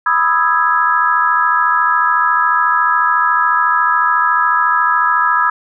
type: chord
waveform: sine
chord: E major seventh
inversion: second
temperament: equal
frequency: 987.8 / 1244.5 / 1318.5 / 1661.2 Hz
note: B5 / D#6 / E6 / G#6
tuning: 0 / 0 / 0 / 0 cents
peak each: -16 dBFS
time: 0.06-5.5 s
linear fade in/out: 5 ms
effects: none